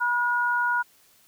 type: tone pair together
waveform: sine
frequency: 969.7 / 1441 Hz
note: B5 / F#6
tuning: -32 / -46 cents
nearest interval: perfect fifth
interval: 686 cents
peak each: -25 / -23 dBFS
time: 0-0.83 s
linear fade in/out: 20 ms
effects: white hiss -59 dBFS RMS until 1.27 s